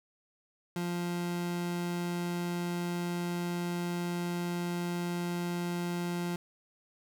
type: tone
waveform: 30% pulse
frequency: 174.5 Hz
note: F3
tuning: 1 cent flat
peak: -29 dBFS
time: 0.76-6.36 s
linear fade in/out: 2 ms
effects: none